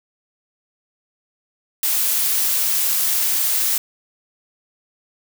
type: noise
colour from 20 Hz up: blue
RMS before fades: -19 dBFS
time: 1.83-3.78 s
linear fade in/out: 2 ms
effects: none